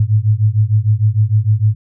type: beating tone pair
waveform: sine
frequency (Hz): 103.83 / 110.43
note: G#2 / A2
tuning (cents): 0 / +7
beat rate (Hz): 6.6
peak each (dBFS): -13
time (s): 0-1.75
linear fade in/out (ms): 5
effects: none